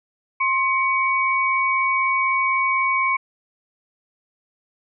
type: tone pair together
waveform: sine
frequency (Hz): 1059.4 / 2252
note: C6 / C#7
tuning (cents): +21 / +27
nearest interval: octave + minor second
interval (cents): 1306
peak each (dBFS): -20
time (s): 0.4-3.17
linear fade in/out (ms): 10
effects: none